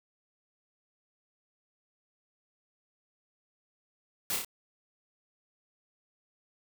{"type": "noise with echo", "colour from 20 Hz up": "white", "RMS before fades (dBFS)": -32, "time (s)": [4.3, 4.36], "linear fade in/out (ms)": 0, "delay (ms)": 29, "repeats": 3, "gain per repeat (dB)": -3, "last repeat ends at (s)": 4.447, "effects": []}